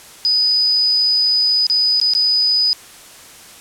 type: tone with dropouts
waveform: sine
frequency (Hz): 4978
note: D#8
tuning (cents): 0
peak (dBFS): -12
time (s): 0.25-2.73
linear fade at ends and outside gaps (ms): 0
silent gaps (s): 1.667-1.699 / 2-2.014 / 2.136-2.15
effects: white hiss -40 dBFS RMS until 3.6 s + low-pass 11000 Hz 12 dB/octave